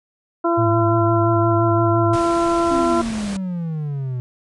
harmonic tone, 338.9 Hz, E4, 48 cents sharp, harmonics 1 / 2 / 3 / 4, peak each -18 / -21 / -23 / -24 dBFS, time 0.44-3.02 s, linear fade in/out 10 ms
sine tone with vibrato, 110 Hz, A2, in tune, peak -18 dBFS, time 0.57-2.17 s, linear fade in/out 20 ms, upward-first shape sine, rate 5.8 Hz, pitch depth 73 cents each way
pink low-pass noise, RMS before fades -32 dBFS, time 2.13-3.37 s, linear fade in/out 5 ms, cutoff 10000 Hz, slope 96 dB/octave
triangle exponential sweep, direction down, 276.8 to 122.6 Hz, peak -20 dBFS, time 2.71-4.2 s, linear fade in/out 0 ms
effects none

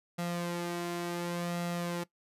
sawtooth tone with flanger, 173.3 Hz, F3, 13 cents flat, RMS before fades -35 dBFS, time 0.18-2.04 s, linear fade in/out 10 ms, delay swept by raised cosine 1.5 to 2.8 ms, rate 0.69 Hz, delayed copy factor +0.5, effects noise-tail reverb RT60 0.1 s tail -19 dB re dry + resampled to 32000 Hz

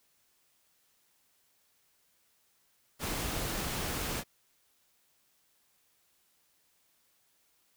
pink noise, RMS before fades -35 dBFS, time 2.99-4.24 s, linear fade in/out 50 ms, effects white hiss -71 dBFS RMS until 7.76 s

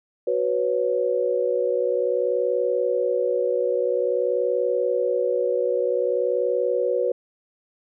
sine chord, F# suspended fourth, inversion none, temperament equal, 370 / 493.9 / 554.4 Hz, F#4 / B4 / C#5, 0 / 0 / 0 cents, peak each -26 / -22 / -25 dBFS, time 0.27-7.12 s, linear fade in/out 5 ms, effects none

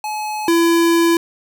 square tone pair in turn, 852 / 336.2 Hz, G#5 / E4, +44 / +34 cents, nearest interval octave + major third, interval 1610 cents, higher first, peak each -22 / -12 dBFS, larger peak second, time 0.04-0.48 / 0.48-1.17 s, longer second, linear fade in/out 2 ms, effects none

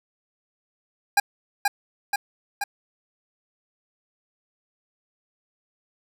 25% pulse tone with echo, 809 Hz, G#5, 46 cents flat, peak -11 dBFS, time 1.17-1.2 s, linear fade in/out 5 ms, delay 480 ms, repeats 3, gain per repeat -3 dB, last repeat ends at 2.64 s, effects none

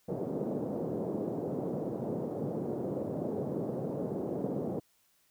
white band-pass noise, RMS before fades -35 dBFS, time 0.08-4.8 s, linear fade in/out 10 ms, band 130 to 520 Hz, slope 24 dB/octave, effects white hiss -70 dBFS RMS until 5.3 s

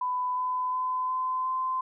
sine tone with pitch steps, 1000 / 1008.1 / 1016.3 / 1024.6 / 1032.9 Hz, B5 / B5 / B5 / C6 / C6, +21 / +35 / +49 / -37 / -23 cents, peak -26 dBFS, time 0.01-1.81 s, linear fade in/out 5 ms, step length 360 ms, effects none

